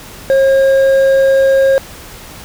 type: tone with hard clipping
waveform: triangle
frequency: 539 Hz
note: C#5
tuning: 49 cents flat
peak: -8 dBFS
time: 0.3-1.78 s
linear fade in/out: 0 ms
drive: 8 dB
effects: pink hiss -33 dBFS RMS until 2.44 s